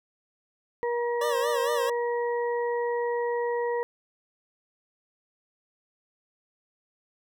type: harmonic tone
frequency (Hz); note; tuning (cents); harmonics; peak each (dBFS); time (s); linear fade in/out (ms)
476.6; A#4; +38; 1 / 2 / 4; -26 / -32 / -38; 0.83-3.83; 0
type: tone with vibrato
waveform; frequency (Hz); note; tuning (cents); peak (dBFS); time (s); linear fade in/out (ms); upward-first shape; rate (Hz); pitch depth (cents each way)
25% pulse; 563; C#5; +27; -24; 1.21-1.9; 5; sine; 4.4; 120
effects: none